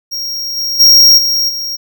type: tone with level steps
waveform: square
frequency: 5588 Hz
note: F8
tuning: in tune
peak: -18 / -15 / -3 / -11 / -18 dBFS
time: 0.11-1.77 s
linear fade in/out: 20 ms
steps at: 0.56 / 0.79 / 1.17 / 1.48 s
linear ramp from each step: 20 ms
effects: none